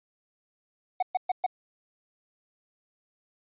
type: tone bursts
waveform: triangle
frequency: 740 Hz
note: F#5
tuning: in tune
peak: -20 dBFS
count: 4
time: 1-1.464 s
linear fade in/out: 5 ms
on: 26 ms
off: 120 ms
effects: resampled to 8000 Hz